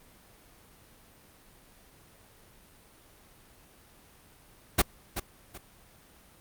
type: noise with echo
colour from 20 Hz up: pink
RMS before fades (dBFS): -20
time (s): 4.78-4.82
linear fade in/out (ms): 10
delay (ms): 380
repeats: 2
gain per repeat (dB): -11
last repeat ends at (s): 5.58
effects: pink hiss -57 dBFS RMS until 6.4 s + Opus 32 kbps